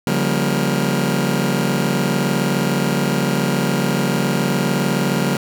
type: chord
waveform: sawtooth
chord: G half-diminished seventh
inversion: second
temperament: just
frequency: 141.12 / 176.4 / 196 / 235.2 Hz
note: Db3 / F3 / G3 / Bb3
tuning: +31 / +18 / 0 / +16 cents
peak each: -18 dBFS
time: 0.07-5.37 s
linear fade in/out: 2 ms
effects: none